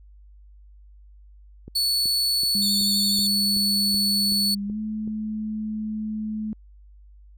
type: click train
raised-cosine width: 3 ms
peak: -26 dBFS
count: 10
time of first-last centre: 1.68-5.076 s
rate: 2.65 Hz
type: tone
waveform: 40% pulse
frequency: 4435 Hz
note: C#8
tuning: in tune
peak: -19 dBFS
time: 1.75-4.55 s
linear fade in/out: 10 ms
type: tone with pitch glide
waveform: sine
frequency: 201.1 to 215.5 Hz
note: G3 to A3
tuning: +44 to -36 cents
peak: -26 dBFS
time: 2.55-6.53 s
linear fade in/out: 0 ms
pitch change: +120 cents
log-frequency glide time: 4.65-4.78 s
type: tone with vibrato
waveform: 20% pulse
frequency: 3609 Hz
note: A7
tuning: 43 cents sharp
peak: -24 dBFS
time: 2.62-3.27 s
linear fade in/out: 2 ms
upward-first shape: sine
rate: 12 Hz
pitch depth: 32 cents each way
effects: added 50 Hz sine -46 dBFS peak until 7.37 s